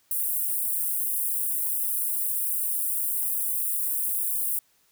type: high-pass noise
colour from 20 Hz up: white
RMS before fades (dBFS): -27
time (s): 0.11-4.59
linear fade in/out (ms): 2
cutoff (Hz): 9100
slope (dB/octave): 48
effects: white hiss -65 dBFS RMS until 4.91 s